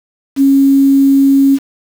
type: tone with quantisation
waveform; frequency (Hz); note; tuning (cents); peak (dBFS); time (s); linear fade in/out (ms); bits
sine; 274.2; C#4; -19; -5; 0.36-1.59; 50; 5
effects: none